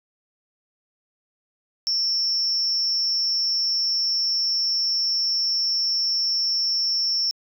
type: tone with amplitude modulation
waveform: sine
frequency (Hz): 5420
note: E8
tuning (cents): +47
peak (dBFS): -16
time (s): 1.87-7.31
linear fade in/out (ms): 0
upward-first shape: sine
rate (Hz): 225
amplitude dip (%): 70
effects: tanh soft clip ceiling -13 dBFS